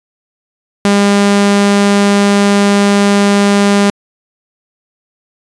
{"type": "tone", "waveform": "sawtooth", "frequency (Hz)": 201.7, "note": "G3", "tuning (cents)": 50, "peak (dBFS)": -3, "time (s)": [0.85, 3.9], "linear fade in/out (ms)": 0, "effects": ["resampled to 22050 Hz"]}